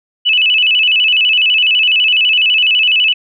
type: tone with vibrato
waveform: sine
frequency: 2779 Hz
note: F7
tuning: 9 cents flat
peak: -8 dBFS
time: 0.25-3.14 s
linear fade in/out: 20 ms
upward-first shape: square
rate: 12 Hz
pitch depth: 110 cents each way
effects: none